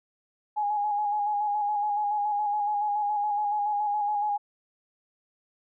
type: tone with vibrato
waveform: sine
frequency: 830.6 Hz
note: G#5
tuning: in tune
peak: -24 dBFS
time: 0.56-4.38 s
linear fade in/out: 20 ms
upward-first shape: square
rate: 7.1 Hz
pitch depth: 28 cents each way
effects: none